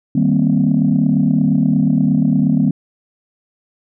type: chord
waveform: sine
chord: C minor seventh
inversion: first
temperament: equal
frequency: 155.56 / 196 / 233.1 / 261.6 Hz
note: Eb3 / G3 / Bb3 / C4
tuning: 0 / 0 / 0 / 0 cents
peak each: -16 dBFS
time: 0.15-2.71 s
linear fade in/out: 5 ms
effects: tanh soft clip ceiling -4 dBFS